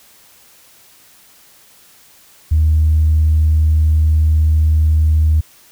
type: tone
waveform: sine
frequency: 77.9 Hz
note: D#2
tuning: 3 cents sharp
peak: -8 dBFS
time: 2.51-5.41 s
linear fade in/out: 10 ms
effects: tanh soft clip ceiling -5 dBFS + white hiss -47 dBFS RMS until 5.71 s